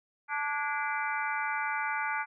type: harmonic tone with a mistuned harmonic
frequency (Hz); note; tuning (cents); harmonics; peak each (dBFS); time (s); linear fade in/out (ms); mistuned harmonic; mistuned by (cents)
291.6; D4; -12; 3 / 4 / 5 / 6 / 7 / 8; -34 / -38 / -34 / -41 / -38 / -39; 0.28-2.26; 50; 6; -100
effects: none